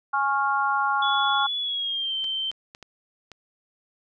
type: chord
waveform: sine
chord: Db major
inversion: second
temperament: equal with one note detuned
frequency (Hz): 830.6 / 1097.9 / 1396.9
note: Ab5 / Db6 / F6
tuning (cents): 0 / -17 / 0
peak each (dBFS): -25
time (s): 0.13-1.47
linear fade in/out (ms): 10
type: tone with pitch glide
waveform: sine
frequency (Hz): 3416 to 3114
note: G#7 to G7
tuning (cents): +48 to -12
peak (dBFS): -25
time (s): 1.02-2.51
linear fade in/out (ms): 5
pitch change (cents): -160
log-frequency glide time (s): 1.59-2.15
type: clicks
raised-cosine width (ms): 0.2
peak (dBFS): -25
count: 5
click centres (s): 2.243 / 2.515 / 2.749 / 2.827 / 3.317
effects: none